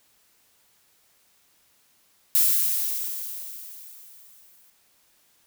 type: noise with exponential decay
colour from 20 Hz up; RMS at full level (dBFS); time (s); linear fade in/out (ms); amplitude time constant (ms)
violet; -18; 2.35-4.7; 0; 510
effects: white hiss -63 dBFS RMS until 5.46 s